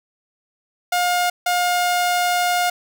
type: tone bursts at uneven times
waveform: sawtooth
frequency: 712 Hz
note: F5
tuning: 33 cents sharp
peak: -13 dBFS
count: 2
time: 0.92-1.3 / 1.46-2.7 s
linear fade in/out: 5 ms
effects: none